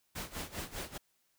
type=noise with tremolo; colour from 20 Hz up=pink; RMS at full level=-39 dBFS; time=0.15-0.98 s; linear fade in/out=10 ms; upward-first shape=sine; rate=5 Hz; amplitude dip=85%; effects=white hiss -75 dBFS RMS until 1.38 s